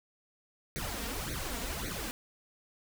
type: noise with flanger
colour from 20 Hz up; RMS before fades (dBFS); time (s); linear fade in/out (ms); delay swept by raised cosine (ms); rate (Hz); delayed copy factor
pink; -37; 0.76-2.11; 0; 0.48 to 4.38; 1.8; +0.95
effects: none